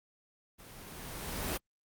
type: noise with level ramp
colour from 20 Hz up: pink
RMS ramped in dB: -53 to -33 dBFS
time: 0.58-1.58 s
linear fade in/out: 20 ms
effects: Opus 24 kbps